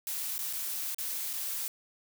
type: noise with dropouts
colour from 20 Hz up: blue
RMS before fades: -35 dBFS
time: 0.07-1.68 s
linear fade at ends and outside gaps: 1 ms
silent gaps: 0.381-0.389 / 0.529-0.533 / 0.946-0.984 / 1.331-1.335 s
effects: none